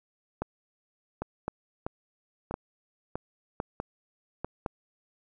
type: two click trains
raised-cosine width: 1 ms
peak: -18 / -16 dBFS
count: 6 / 5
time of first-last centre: 1.22-4.446 / 0.42-4.662 s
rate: 1.55 / 0.943 Hz
effects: none